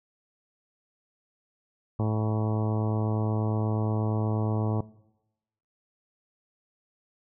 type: harmonic tone with a mistuned harmonic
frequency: 108.4 Hz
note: A2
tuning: 25 cents flat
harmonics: 1 / 2 / 3 / 4 / 5 / 6 / 7 / 8 / 9 / 10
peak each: -25 / -31 / -35 / -37 / -39 / -41 / -42 / -43 / -44 / -45 dBFS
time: 1.99-4.81 s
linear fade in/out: 5 ms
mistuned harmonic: 10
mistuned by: +54 cents
effects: noise-tail reverb RT60 0.9 s tail -20 dB re dry